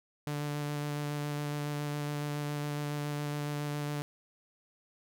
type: tone with vibrato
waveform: sawtooth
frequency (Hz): 146.83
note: D3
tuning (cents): 0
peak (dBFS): -29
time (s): 0.27-4.02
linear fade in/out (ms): 0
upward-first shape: square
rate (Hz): 7.2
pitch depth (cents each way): 9
effects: none

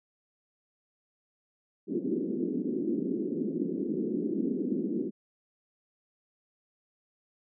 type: band-pass noise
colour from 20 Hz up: white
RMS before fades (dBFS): -31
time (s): 1.87-5.11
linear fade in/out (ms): 50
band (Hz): 190 to 380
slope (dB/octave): 48
effects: none

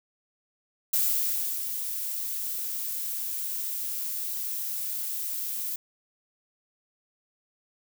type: noise with ADSR envelope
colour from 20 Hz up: violet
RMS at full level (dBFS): -24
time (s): 0.93-5.76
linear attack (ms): 6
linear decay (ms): 650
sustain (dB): -8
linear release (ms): 4
effects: none

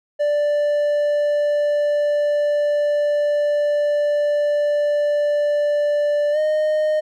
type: tone with pitch glide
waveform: triangle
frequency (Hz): 587.3 to 614.7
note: D5 to D#5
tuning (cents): 0 to -21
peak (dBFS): -14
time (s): 0.19-7.01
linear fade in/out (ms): 20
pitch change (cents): +79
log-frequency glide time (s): 6.32-6.38
effects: none

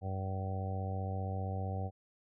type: harmonic tone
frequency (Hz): 95.3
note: G2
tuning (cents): -48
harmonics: 1 / 2 / 3 / 4 / 5 / 6 / 7 / 8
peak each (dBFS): -35 / -44 / -51 / -53 / -47 / -48 / -50 / -44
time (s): 0.01-1.91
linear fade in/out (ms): 50
effects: none

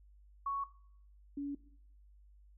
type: tone pair in turn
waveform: sine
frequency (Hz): 1111 / 283.7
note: C#6 / C#4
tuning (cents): +4 / +40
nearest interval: 2 octaves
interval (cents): 2364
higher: first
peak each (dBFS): -33 / -36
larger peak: first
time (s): 0.46-0.64 / 1.37-1.55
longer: neither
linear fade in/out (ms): 5
effects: noise-tail reverb RT60 0.6 s tail -18 dB re dry + added 50 Hz sine -58 dBFS peak until 2.57 s

